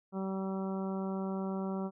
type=harmonic tone; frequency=191.8 Hz; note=G3; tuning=37 cents flat; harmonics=1 / 2 / 3 / 4 / 5 / 6 / 7; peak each=-34 / -40 / -44 / -46 / -48 / -50 / -51 dBFS; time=0.12-1.91 s; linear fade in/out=50 ms; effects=none